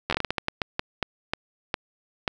slowing click train, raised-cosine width 0.3 ms, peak -8 dBFS, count 16, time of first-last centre 0.1-2.278 s, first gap 11 ms, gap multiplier 1.32, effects none

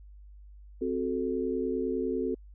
sine chord, F# diminished, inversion second, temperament equal, 261.6 / 370 / 440 Hz, C4 / F#4 / A4, 0 / 0 / 0 cents, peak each -32 dBFS, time 0.81-2.35 s, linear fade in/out 10 ms, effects added 50 Hz sine -47 dBFS peak until 2.54 s

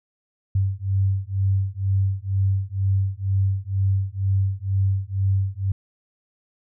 sine beating tone pair, 96 / 98.1 Hz, G2 / G2, -36 / +2 cents, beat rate 2.1 Hz, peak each -22 dBFS, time 0.55-5.72 s, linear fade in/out 5 ms, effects none

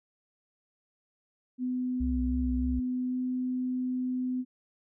sine tone with pitch glide, 251.9 to 253.4 Hz, B3 to B3, +34 to +45 cents, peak -28 dBFS, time 1.58-4.45 s, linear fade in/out 50 ms, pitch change +11 cents, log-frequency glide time 3.08-3.15 s
sine tone with vibrato, 64.7 Hz, C2, 19 cents flat, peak -29 dBFS, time 2-2.8 s, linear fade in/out 10 ms, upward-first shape sine, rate 3.3 Hz, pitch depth 65 cents each way
effects none

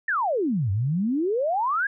sine exponential two-way sweep, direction down then up, 1864.7 to 92.8 to 1689 Hz, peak -21 dBFS, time 0.08-1.87 s, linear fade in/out 5 ms, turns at 0.71 s, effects none

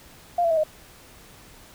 sine tone with pitch steps, 698.5 / 670.8 / 644.2 / 618.7 Hz, F5 / E5 / E5 / D#5, 0 / +30 / -40 / -10 cents, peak -18 dBFS, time 0.38-0.636 s, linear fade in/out 5 ms, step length 64 ms, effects pink hiss -49 dBFS RMS until 1.74 s

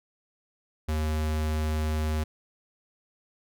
square tone, 77.4 Hz, D#2, 9 cents flat, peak -26 dBFS, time 0.88-2.24 s, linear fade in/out 10 ms, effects none

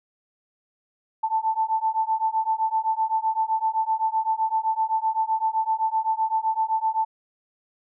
sine beating tone pair, 880 / 887.8 Hz, A5 / A5, 0 / +15 cents, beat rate 7.8 Hz, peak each -24 / -24 dBFS, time 1.23-7.05 s, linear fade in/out 10 ms, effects none

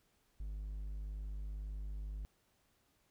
triangle tone, 51 Hz, G#1, 31 cents flat, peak -38 dBFS, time 0.4-2.25 s, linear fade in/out 0 ms, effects pink hiss -75 dBFS RMS until 3.1 s

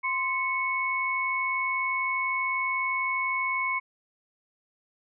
sine tone pair together, 1041 / 2208 Hz, C6 / C#7, -9 / -7 cents, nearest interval octave + minor second, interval 1302 cents, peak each -29 / -27 dBFS, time 0.03-3.8 s, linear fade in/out 20 ms, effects none

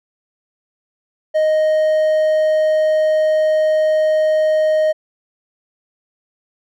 triangle tone, 622 Hz, D#5, 1 cent flat, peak -10 dBFS, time 1.34-4.93 s, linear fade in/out 20 ms, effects none

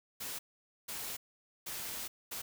white noise bursts at uneven times, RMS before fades -41 dBFS, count 4, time 0.2-0.39 / 0.88-1.17 / 1.66-2.08 / 2.31-2.42 s, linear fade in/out 10 ms, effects none

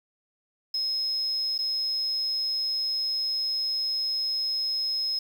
triangle tone with dropouts, 5140 Hz, E8, 45 cents flat, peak -22 dBFS, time 0.74-5.19 s, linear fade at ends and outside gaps 5 ms, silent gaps 1.58-1.588 s, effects tanh soft clip ceiling -23 dBFS + 8-bit

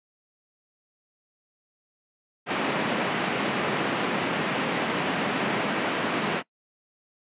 pink band-pass noise, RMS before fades -27 dBFS, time 2.46-6.43 s, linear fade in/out 50 ms, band 170 to 3100 Hz, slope 24 dB/octave, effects noise-tail reverb RT60 0.1 s tail -22 dB re dry + resampled to 8000 Hz

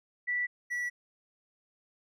sine / triangle tone pair in turn, 1962 / 1948.4 Hz, B6 / B6, -12 / -24 cents, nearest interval unison, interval 12 cents, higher first, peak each -28 / -29 dBFS, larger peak first, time 0.27-0.47 / 0.7-0.9 s, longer neither, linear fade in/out 20 ms, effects none

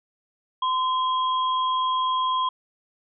sine tone pair together, 1028 / 3264 Hz, C6 / G#7, -31 / -31 cents, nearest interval octave + minor sixth, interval 2000 cents, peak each -21 / -31 dBFS, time 0.62-2.49 s, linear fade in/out 5 ms, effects none

